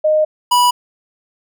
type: tone pair in turn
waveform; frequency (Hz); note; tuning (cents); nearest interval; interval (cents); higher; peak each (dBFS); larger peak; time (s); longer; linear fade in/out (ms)
sine / square; 617 / 979.4; D#5 / B5; -15 / -15; minor sixth; 800; second; -10; neither; 0.04-0.25 / 0.51-0.71; first; 10
effects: none